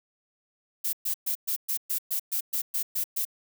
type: noise bursts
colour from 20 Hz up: violet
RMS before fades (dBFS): -28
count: 12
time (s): 0.84-3.252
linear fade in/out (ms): 10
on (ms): 91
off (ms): 120
effects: none